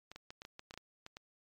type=clicks; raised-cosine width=0.2 ms; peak=-30 dBFS; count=11; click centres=0.116 / 0.16 / 0.305 / 0.419 / 0.451 / 0.594 / 0.709 / 0.74 / 0.776 / 1.064 / 1.169 s; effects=MP3 96 kbps